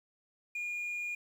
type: tone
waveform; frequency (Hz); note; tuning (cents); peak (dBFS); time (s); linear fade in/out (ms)
sine; 2428; D#7; -43; -32; 0.55-1.15; 5
effects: tanh soft clip ceiling -33 dBFS + 10-bit